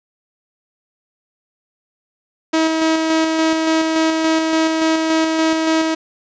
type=tone with tremolo; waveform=sawtooth; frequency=320.5 Hz; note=E4; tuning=49 cents flat; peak=-9 dBFS; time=2.53-5.95 s; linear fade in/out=10 ms; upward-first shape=square; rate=3.5 Hz; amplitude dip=30%; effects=resampled to 16000 Hz + 7-bit